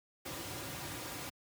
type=noise with comb filter; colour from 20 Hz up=pink; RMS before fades=-42 dBFS; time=0.25-1.3 s; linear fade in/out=10 ms; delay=4.6 ms; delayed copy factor=-0.55; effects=high-pass 100 Hz 12 dB/octave